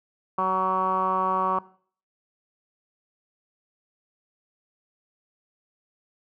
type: tone with low-pass filter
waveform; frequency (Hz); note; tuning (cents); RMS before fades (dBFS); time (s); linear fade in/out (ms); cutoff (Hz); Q
10% pulse; 187.6; F#3; +24; -24; 0.38-1.59; 5; 1100; 7
effects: noise-tail reverb RT60 0.5 s tail -19 dB re dry